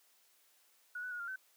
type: tone with pitch steps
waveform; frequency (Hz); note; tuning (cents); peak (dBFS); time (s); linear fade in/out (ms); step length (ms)
sine; 1461 / 1492 / 1446 / 1394 / 1528; F#6 / F#6 / F#6 / F6 / G6; -22 / +14 / -40 / -4 / -45; -39; 0.95-1.36; 5; 82
effects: white hiss -69 dBFS RMS until 1.56 s + high-pass 400 Hz 12 dB/octave